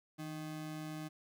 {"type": "ring-modulated tone", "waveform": "square", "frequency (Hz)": 233.1, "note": "A#3", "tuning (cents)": 0, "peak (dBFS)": -39, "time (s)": [0.18, 1.09], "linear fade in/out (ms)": 20, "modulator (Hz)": 74, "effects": []}